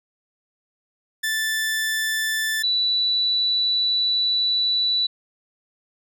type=tone pair in turn; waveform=sawtooth / sine; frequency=1760 / 3956 Hz; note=A6 / B7; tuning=0 / +2 cents; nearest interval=octave + major second; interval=1402 cents; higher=second; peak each=-18 dBFS; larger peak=neither; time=1.23-2.63 / 2.63-5.07 s; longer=second; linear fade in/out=10 ms; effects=none